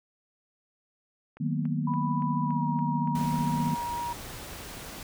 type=click train; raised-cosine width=0.5 ms; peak=-33 dBFS; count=8; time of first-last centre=1.37-3.359 s; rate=3.52 Hz
type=chord; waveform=sine; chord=B major seventh; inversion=first; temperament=just; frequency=154.34 / 185.21 / 231.5 / 246.9 Hz; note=D#3 / F#3 / A#3 / B3; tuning=-14 / +2 / -12 / 0 cents; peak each=-29 / -34 / -32 / -33 dBFS; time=1.4-3.75 s; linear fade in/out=10 ms
type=tone with pitch glide; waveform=sine; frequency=987.8 to 951.4 Hz; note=B5 to A#5; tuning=0 to +35 cents; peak=-30 dBFS; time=1.87-4.13 s; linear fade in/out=5 ms; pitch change=-65 cents; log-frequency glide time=2.42-2.66 s
type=noise; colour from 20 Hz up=pink; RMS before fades=-41 dBFS; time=3.15-5.03 s; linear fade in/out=2 ms
effects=none